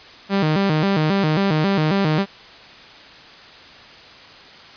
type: tone with vibrato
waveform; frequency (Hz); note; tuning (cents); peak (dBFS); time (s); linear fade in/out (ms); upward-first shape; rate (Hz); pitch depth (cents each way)
sawtooth; 174.61; F3; 0; -12; 0.29-2.26; 50; square; 3.7; 210
effects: white hiss -42 dBFS RMS until 4.76 s + resampled to 11025 Hz